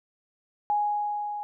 sine tone with level ramp, 830.6 Hz, G#5, in tune, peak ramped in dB -21 to -31 dBFS, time 0.7-1.43 s, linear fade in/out 0 ms, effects none

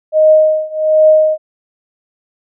sine tone with tremolo, 622.3 Hz, D#5, in tune, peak -3 dBFS, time 0.12-1.38 s, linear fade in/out 50 ms, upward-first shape triangle, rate 1.3 Hz, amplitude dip 95%, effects none

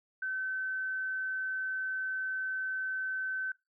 sine tone, 1530 Hz, G6, 42 cents flat, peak -32 dBFS, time 0.22-3.52 s, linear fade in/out 5 ms, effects noise-tail reverb RT60 0.2 s tail -20 dB re dry

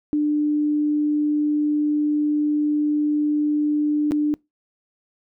sine tone with dropouts, 298 Hz, D4, 25 cents sharp, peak -17 dBFS, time 0.13-4.34 s, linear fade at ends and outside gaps 0 ms, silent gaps 4.11-4.119 s, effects noise-tail reverb RT60 0.2 s tail -25 dB re dry

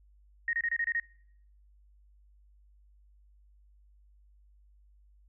sine tone bursts, 1864.7 Hz, A#6, in tune, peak -27 dBFS, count 7, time 0.48-0.999 s, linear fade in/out 2 ms, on 51 ms, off 27 ms, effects noise-tail reverb RT60 0.7 s tail -24 dB re dry + added 50 Hz sine -58 dBFS peak until 5.28 s

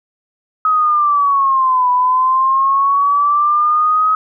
sine linear two-way sweep, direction down then up, 1272 to 987.8 to 1272 Hz, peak -10 dBFS, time 0.65-4.15 s, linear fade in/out 2 ms, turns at 1.9 s, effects none

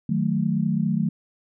sine chord, D# diminished, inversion none, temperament equal, 155.56 / 185 / 220 Hz, D#3 / F#3 / A3, 0 / 0 / 0 cents, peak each -25 / -24 / -24 dBFS, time 0.09-1.09 s, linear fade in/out 5 ms, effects none

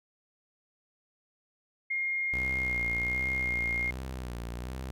sine tone, 2132 Hz, C7, 32 cents sharp, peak -28 dBFS, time 1.9-3.91 s, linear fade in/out 10 ms
sawtooth tone with vibrato, 61.7 Hz, B1, 1 cent flat, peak -32 dBFS, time 2.33-4.91 s, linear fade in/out 0 ms, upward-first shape sine, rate 1.3 Hz, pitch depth 97 cents each way
effects none

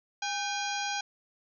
harmonic tone with a mistuned harmonic, 813 Hz, G#5, 37 cents flat, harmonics 1 / 2 / 3 / 4 / 5 / 6 / 7 / 8, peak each -34 / -37 / -39 / -40 / -41 / -42 / -42 / -43 dBFS, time 0.22-1.01 s, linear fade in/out 5 ms, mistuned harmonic 2, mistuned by -93 cents, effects none

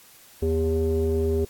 square tone with low-pass filter, 80.3 Hz, E2, 45 cents flat, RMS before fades -23 dBFS, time 0.42-1.45 s, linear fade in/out 5 ms, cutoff 420 Hz, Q 6.4, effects white hiss -51 dBFS RMS until 1.49 s + AAC 64 kbps

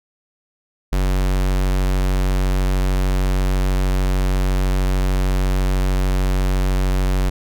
square tone, 46.83 Hz, F#1, 22 cents sharp, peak -16 dBFS, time 0.92-7.3 s, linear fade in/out 10 ms, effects none

